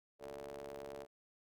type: ring-modulated tone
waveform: sawtooth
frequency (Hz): 69.3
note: C#2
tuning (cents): 0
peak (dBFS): -39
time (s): 0.19-1.07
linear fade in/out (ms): 50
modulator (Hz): 510
effects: none